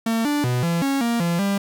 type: tone with pitch steps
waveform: 45% pulse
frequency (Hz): 226.6 / 292.8 / 123.9 / 169.4 / 274.8 / 234.5 / 170.8 / 198.9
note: A#3 / D4 / B2 / E3 / C#4 / A#3 / F3 / G3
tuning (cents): -49 / -5 / +6 / +48 / -15 / +11 / -38 / +25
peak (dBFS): -19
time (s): 0.06-1.58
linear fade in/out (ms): 5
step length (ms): 190
effects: none